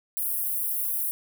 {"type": "high-pass noise", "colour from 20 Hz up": "white", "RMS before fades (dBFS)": -28, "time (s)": [0.17, 1.11], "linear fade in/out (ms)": 0, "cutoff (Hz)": 10000, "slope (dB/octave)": 48, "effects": []}